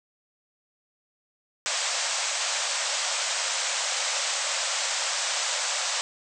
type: band-pass noise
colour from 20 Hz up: white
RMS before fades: -28 dBFS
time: 1.66-6.01 s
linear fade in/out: 0 ms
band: 510 to 8200 Hz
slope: 96 dB/octave
effects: none